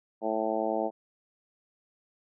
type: harmonic tone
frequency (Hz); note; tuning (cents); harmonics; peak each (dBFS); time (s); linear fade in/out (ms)
110; A2; 0; 2 / 3 / 4 / 5 / 6 / 7 / 8; -37 / -34 / -35 / -33 / -32 / -34 / -38; 0.21-0.91; 50
effects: none